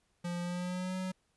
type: tone with pitch glide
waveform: square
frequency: 174.61 to 186.06 Hz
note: F3 to F#3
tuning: 0 to +10 cents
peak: -35 dBFS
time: 0.24-1.12 s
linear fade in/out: 10 ms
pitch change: +110 cents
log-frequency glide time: 0.41-0.96 s
effects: pink hiss -75 dBFS RMS until 1.36 s + resampled to 24000 Hz